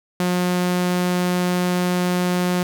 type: tone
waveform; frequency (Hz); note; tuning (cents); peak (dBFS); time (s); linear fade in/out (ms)
sawtooth; 179.3; F3; +46; -14; 0.2-2.63; 2
effects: none